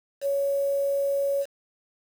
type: tone with quantisation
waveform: sine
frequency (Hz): 558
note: C#5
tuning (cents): +11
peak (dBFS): -22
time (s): 0.21-1.46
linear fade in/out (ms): 50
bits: 7
effects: none